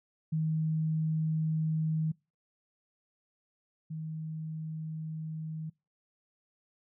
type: tone pair in turn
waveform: sine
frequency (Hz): 157.9 / 157.9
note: D#3 / D#3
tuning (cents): +26 / +26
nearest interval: unison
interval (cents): 0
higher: neither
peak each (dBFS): -27 / -35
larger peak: first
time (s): 0.32-2.12 / 3.9-5.7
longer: neither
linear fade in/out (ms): 10
effects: noise-tail reverb RT60 0.3 s tail -26 dB re dry